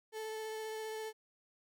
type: tone with vibrato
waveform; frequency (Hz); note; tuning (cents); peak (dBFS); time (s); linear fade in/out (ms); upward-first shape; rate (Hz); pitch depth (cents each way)
35% pulse; 437.4; A4; -10; -38; 0.12-1.13; 50; sine; 15; 12
effects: none